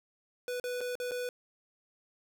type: tone with dropouts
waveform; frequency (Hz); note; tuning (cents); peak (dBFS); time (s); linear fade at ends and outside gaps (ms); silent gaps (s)
square; 493.9; B4; 0; -34; 0.48-1.29; 1; 0.599-0.64 / 0.807-0.812 / 0.954-1 / 1.111-1.117
effects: none